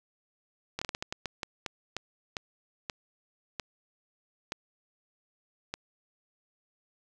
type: slowing click train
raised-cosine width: 0.2 ms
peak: -16 dBFS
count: 16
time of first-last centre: 0.79-5.74 s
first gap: 25 ms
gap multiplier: 1.32
effects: none